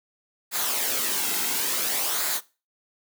white noise with flanger, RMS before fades -26 dBFS, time 0.51-2.41 s, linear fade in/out 50 ms, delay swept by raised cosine 0.34 to 1.74 ms, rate 0.57 Hz, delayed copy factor -0.5, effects noise-tail reverb RT60 0.3 s tail -19 dB re dry + high-pass 200 Hz 12 dB/octave

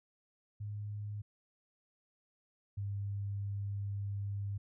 sine tone pair in turn, 103.83 / 100.41 Hz, G#2 / G2, 0 / +42 cents, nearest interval minor second, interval 58 cents, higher first, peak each -38 / -35 dBFS, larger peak second, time 0.6-1.22 / 2.77-4.58 s, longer second, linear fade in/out 10 ms, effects none

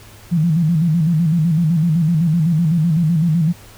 sine tone with vibrato, 163.4 Hz, E3, 15 cents flat, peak -12 dBFS, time 0.31-3.53 s, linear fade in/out 20 ms, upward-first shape square, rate 7.9 Hz, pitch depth 99 cents each way, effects added 104 Hz sine -43 dBFS peak until 3.77 s + pink hiss -43 dBFS RMS until 3.77 s

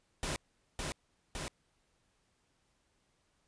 pink noise with echo, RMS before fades -36 dBFS, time 0.23-0.36 s, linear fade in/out 0 ms, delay 560 ms, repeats 2, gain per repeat -2 dB, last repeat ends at 1.48 s, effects pink hiss -75 dBFS RMS until 3.47 s + resampled to 22050 Hz

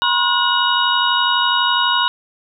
sine tone cluster, 971 / 1063 / 1445 / 2920 / 3760 Hz, B5 / C6 / F#6 / F#7 / A#7, -30 / +27 / -41 / -24 / +14 cents, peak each -20 dBFS, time 0.02-2.08 s, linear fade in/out 0 ms, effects none

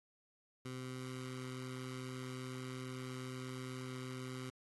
15% pulse tone with notch filter, 128.4 Hz, C3, 32 cents flat, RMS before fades -45 dBFS, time 0.65-4.5 s, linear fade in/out 5 ms, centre 620 Hz, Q 1.4, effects AAC 32 kbps

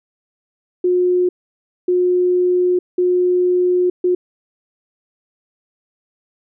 sine tone bursts at uneven times, 360 Hz, F#4, 47 cents flat, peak -12 dBFS, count 4, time 0.84-1.29 / 1.88-2.79 / 2.98-3.9 / 4.04-4.15 s, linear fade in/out 5 ms, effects none

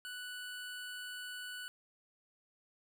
25% pulse tone, 1483 Hz, F#6, 4 cents sharp, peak -39 dBFS, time 0.05-1.68 s, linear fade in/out 0 ms, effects none

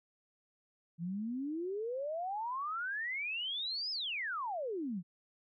sine exponential two-way sweep, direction up then down, 162.1 to 5230 to 162.1 Hz, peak -35 dBFS, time 0.98-5.03 s, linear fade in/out 50 ms, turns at 3.91 s, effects none

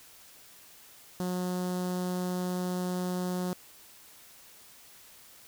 sawtooth tone with notch filter, 181 Hz, F#3, 38 cents flat, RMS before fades -32 dBFS, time 1.2-3.53 s, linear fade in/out 0 ms, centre 2300 Hz, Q 0.76, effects white hiss -54 dBFS RMS until 5.47 s

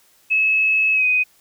sine tone with pitch glide, 2586 to 2502 Hz, E7 to D#7, -34 to +9 cents, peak -14 dBFS, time 0.3-1.24 s, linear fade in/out 20 ms, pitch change -57 cents, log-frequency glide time 0.93-1.05 s, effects white hiss -56 dBFS RMS until 1.4 s

